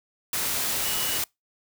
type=tone in noise; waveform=sine; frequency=2930 Hz; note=F#7; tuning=18 cents flat; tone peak=-34 dBFS; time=0.85-1.18 s; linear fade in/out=2 ms; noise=white; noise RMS=-27 dBFS; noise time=0.33-1.24 s; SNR=-10 dB; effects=noise-tail reverb RT60 0.2 s tail -26 dB re dry